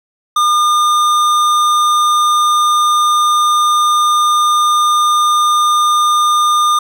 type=tone with tanh clipping; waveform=sine; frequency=1210 Hz; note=D#6; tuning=49 cents flat; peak=-11 dBFS; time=0.36-6.79 s; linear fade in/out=5 ms; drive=16 dB; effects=none